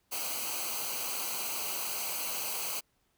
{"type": "noise with comb filter", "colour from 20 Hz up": "white", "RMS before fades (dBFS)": -35, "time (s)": [0.11, 2.81], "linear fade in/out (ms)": 20, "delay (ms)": 0.56, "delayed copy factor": -0.75, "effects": ["pink hiss -74 dBFS RMS until 3.17 s"]}